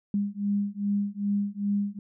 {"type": "beating tone pair", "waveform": "sine", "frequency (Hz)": [201.4, 203.9], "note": ["G3", "G#3"], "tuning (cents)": [47, -32], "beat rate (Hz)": 2.5, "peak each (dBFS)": -28, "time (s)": [0.14, 1.99], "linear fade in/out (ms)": 2, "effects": []}